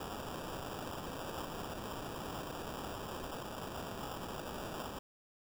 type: noise with sample-and-hold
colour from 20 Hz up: white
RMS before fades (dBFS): -43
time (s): 0-4.99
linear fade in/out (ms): 5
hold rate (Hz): 2100
effects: none